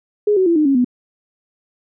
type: tone with pitch steps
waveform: sine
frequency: 416.4 / 375.3 / 338.2 / 304.8 / 274.7 / 247.6 Hz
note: G#4 / F#4 / E4 / D#4 / C#4 / B3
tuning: +5 / +25 / +44 / -36 / -16 / +5 cents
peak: -11 dBFS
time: 0.27-0.846 s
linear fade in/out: 5 ms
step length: 96 ms
effects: none